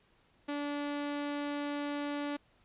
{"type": "tone", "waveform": "sawtooth", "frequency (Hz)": 289.5, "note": "D4", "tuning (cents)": -25, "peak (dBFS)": -30, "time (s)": [0.48, 2.37], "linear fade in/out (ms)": 10, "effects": ["pink hiss -68 dBFS RMS until 2.64 s", "resampled to 8000 Hz"]}